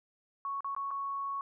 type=tone with dropouts; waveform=sine; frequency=1108.7 Hz; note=C#6; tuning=in tune; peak=-33 dBFS; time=0.45-1.41 s; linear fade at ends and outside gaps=1 ms; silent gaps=0.606-0.645 / 0.749-0.764 / 0.907-0.912 s; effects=none